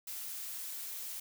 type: noise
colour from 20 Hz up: blue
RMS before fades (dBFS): -42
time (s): 0.07-1.2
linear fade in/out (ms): 5
effects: none